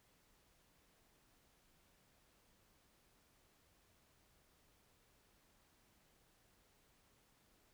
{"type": "silence", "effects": ["pink hiss -73 dBFS RMS until 7.73 s"]}